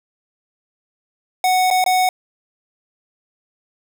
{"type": "tone with dropouts", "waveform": "square", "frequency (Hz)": 740, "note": "F#5", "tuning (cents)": 0, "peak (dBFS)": -14, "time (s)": [1.44, 2.09], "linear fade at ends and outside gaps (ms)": 2, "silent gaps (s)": [[1.703, 1.71], [1.841, 1.862]], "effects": []}